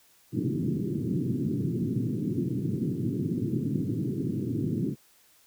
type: band-pass noise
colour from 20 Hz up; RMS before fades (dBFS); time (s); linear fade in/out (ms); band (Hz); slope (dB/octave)
pink; -29; 0.32-4.96; 50; 110 to 360; 48
effects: white hiss -61 dBFS RMS until 5.46 s